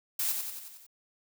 blue noise with echo, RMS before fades -30 dBFS, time 0.19-0.32 s, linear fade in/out 5 ms, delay 91 ms, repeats 6, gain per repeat -4 dB, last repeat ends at 0.866 s, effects none

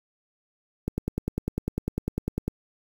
click train, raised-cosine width 3 ms, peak -13 dBFS, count 17, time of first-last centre 0.88-2.48 s, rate 10 Hz, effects 7-bit

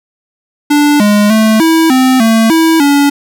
square tone with pitch steps, 293 / 207.1 / 219 / 324.8 / 258.7 / 224.6 / 324.9 / 284.6 Hz, D4 / G#3 / A3 / E4 / C4 / A3 / E4 / C#4, -4 / -5 / -8 / -26 / -19 / +36 / -25 / +46 cents, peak -6 dBFS, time 0.7-3.1 s, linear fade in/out 10 ms, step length 300 ms, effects none

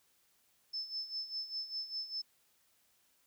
sine tone with tremolo, 5260 Hz, E8, 5 cents flat, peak -35 dBFS, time 0.73-2.22 s, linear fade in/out 10 ms, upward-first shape sine, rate 5 Hz, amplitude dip 75%, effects white hiss -72 dBFS RMS until 3.26 s

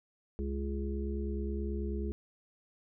harmonic tone with a mistuned harmonic, 69.3 Hz, C#2, in tune, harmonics 1 / 3 / 5 / 6, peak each -34 / -39 / -41 / -42 dBFS, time 0.39-2.12 s, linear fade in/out 0 ms, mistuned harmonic 1, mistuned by -17 cents, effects none

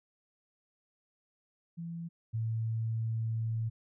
sine tone pair in turn, 168.2 / 112.58 Hz, E3 / A2, +35 / +40 cents, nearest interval perfect fifth, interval 695 cents, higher first, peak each -37 / -30 dBFS, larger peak second, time 1.77-2.09 / 2.33-3.7 s, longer second, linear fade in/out 20 ms, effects none

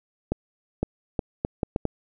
accelerating click train, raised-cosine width 2 ms, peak -10 dBFS, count 7, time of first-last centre 0.32-1.853 s, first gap 510 ms, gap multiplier 0.71, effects none

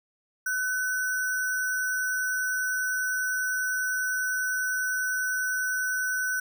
sine tone with sample-and-hold, 1505 Hz, F#6, 29 cents sharp, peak -25 dBFS, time 0.46-6.4 s, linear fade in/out 5 ms, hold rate 7350 Hz, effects none

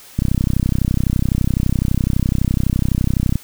click train, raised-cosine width 5 ms, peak -4 dBFS, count 102, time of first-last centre 0.19-3.356 s, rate 31.9 Hz, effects white hiss -42 dBFS RMS until 3.43 s

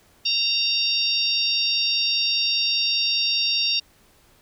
harmonic tone, 925 Hz, A#5, 14 cents flat, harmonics 3 / 4 / 5 / 6, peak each -25 / -25 / -25 / -25 dBFS, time 0.25-3.8 s, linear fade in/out 10 ms, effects pink hiss -57 dBFS RMS until 4.41 s

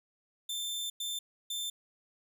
sawtooth tone bursts at uneven times, 3558 Hz, A7, 19 cents sharp, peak -31 dBFS, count 3, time 0.49-0.9 / 1-1.19 / 1.5-1.7 s, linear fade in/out 5 ms, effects none

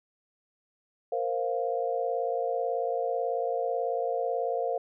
sine chord, Bb suspended second, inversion none, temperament just, 466.2 / 524.4 / 699.2 Hz, Bb4 / C5 / F5, 0 / +4 / +2 cents, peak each -31 dBFS, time 1.12-4.78 s, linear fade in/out 5 ms, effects none

